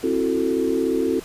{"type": "chord", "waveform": "sine", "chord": "F# half-diminished seventh", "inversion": "second", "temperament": "just", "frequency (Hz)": [266.4, 333, 370, 444], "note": ["C4", "E4", "F#4", "A4"], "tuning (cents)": [31, 18, 0, 16], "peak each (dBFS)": -24, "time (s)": [0.03, 1.2], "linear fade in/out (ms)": 10, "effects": ["pink hiss -41 dBFS RMS until 1.24 s", "resampled to 32000 Hz"]}